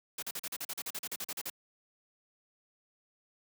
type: noise bursts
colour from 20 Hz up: white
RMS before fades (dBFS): -38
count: 16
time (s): 0.18-1.5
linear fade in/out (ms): 5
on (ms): 45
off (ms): 40
effects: high-pass 150 Hz 12 dB/octave